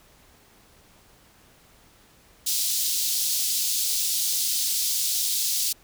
pink high-pass noise, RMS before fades -25 dBFS, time 2.46-5.73 s, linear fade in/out 10 ms, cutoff 4000 Hz, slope 24 dB/octave, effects pink hiss -56 dBFS RMS until 5.83 s

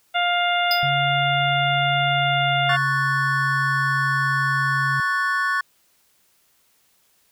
harmonic tone, 703 Hz, F5, 11 cents sharp, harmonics 1 / 2 / 3 / 4 / 5, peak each -21 / -24 / -26 / -27 / -28 dBFS, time 0.14-2.77 s, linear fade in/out 20 ms
square tone with exponential decay, 4978 Hz, D#8, in tune, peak -17 dBFS, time 0.71-0.89 s, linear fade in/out 2 ms, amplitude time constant 39 ms
sine tone with pitch glide, 140.6 to 137.07 Hz, C#3 to C#3, +25 to -19 cents, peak -25 dBFS, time 0.83-5 s, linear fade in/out 0 ms, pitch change -44 cents, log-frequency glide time 2.11-2.87 s
triangle chord, F# minor, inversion second, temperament equal, 1108.7 / 1480 / 1760 Hz, C#6 / F#6 / A6, 0 / 0 / 0 cents, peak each -22 dBFS, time 2.69-5.61 s, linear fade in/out 5 ms
effects white hiss -62 dBFS RMS until 7.31 s

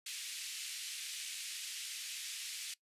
pink band-pass noise, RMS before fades -44 dBFS, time 0.06-2.74 s, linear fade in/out 5 ms, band 2400 to 11000 Hz, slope 24 dB/octave, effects noise-tail reverb RT60 0.1 s tail -20 dB re dry + resampled to 32000 Hz

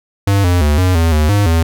square tone with pitch steps, 99.4 / 88.6 / 74 / 91.7 / 82.5 / 76.3 / 102.1 / 82.3 Hz, G2 / F2 / D2 / F#2 / E2 / D#2 / G#2 / E2, +25 / +25 / +14 / -15 / +2 / -33 / -29 / -2 cents, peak -10 dBFS, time 0.27-1.63 s, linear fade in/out 5 ms, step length 170 ms, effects none

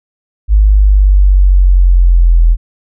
sine linear sweep, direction down, 51.91 to 41.2 Hz, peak -3 dBFS, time 0.48-2.57 s, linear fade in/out 50 ms, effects none

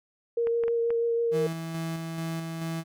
sine tone with vibrato, 465.7 Hz, A#4, 2 cents flat, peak -23 dBFS, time 0.37-1.47 s, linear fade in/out 5 ms, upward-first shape triangle, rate 6.2 Hz, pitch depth 14 cents each way
clicks, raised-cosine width 0.5 ms, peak -24 dBFS, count 4, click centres 0.471 / 0.637 / 0.681 / 0.905 s
35% pulse tone with tremolo, 163.9 Hz, E3, 10 cents flat, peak -28 dBFS, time 1.31-2.84 s, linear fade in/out 50 ms, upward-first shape square, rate 2.3 Hz, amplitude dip 30%
effects none

